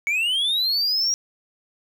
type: linear sweep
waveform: triangle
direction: up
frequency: 2217 to 5700 Hz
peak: -18 dBFS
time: 0.07-1.14 s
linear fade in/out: 0 ms
effects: none